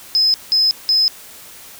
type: tone bursts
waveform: sine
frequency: 5100 Hz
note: D#8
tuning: 42 cents sharp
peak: -11 dBFS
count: 3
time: 0.15-1.08 s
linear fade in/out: 0 ms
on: 190 ms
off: 180 ms
effects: white hiss -39 dBFS RMS until 1.79 s